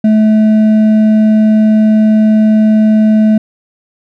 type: tone with hard clipping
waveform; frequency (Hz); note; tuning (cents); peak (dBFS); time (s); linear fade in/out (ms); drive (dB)
triangle; 216.2; A3; -30; -6; 0.04-3.38; 5; 8
effects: none